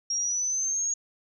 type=linear sweep; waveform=sine; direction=up; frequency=5588 to 6645 Hz; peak=-25 dBFS; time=0.1-0.94 s; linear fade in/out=5 ms; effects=none